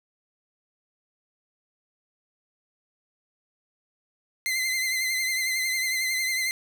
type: tone with vibrato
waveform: sawtooth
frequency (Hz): 2065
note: C7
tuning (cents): -23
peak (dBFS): -21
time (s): 4.46-6.51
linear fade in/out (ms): 0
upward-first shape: triangle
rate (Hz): 11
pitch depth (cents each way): 47
effects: none